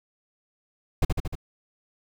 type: noise with echo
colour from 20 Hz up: brown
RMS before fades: -19 dBFS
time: 1.02-1.05 s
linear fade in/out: 5 ms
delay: 76 ms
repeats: 4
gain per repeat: -3 dB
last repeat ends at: 1.354 s
effects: none